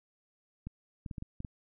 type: clicks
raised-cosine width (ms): 5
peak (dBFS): -27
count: 7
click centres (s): 0.67 / 1.062 / 1.112 / 1.182 / 1.224 / 1.404 / 1.448
effects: none